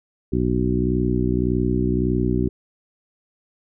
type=harmonic tone with a mistuned harmonic; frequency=61.74 Hz; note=B1; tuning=in tune; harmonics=1 / 2 / 3 / 4 / 5 / 6; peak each=-25 / -25 / -25 / -25 / -25 / -25 dBFS; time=0.32-2.49 s; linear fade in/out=10 ms; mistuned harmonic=1; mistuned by=+26 cents; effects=none